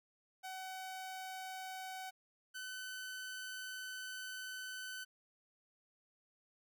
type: tone pair in turn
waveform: sawtooth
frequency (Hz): 754 / 1513.7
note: F#5 / F#6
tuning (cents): +32 / +39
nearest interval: octave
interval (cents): 1207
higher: second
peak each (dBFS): -40 / -40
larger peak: neither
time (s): 0.43-2.11 / 2.54-5.05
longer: second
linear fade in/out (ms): 20
effects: none